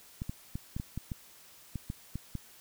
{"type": "clicks", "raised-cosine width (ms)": 5, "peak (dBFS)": -23, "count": 11, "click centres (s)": [0.219, 0.295, 0.555, 0.765, 0.799, 0.976, 1.118, 1.757, 1.901, 2.156, 2.353], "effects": ["white hiss -56 dBFS RMS until 2.6 s"]}